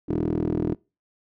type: tone with band-pass filter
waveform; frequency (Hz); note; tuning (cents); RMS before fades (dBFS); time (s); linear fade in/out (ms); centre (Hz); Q
15% pulse; 40.5; E1; -30; -25; 0.08-0.75; 20; 290; 9.9
effects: noise-tail reverb RT60 0.3 s tail -25 dB re dry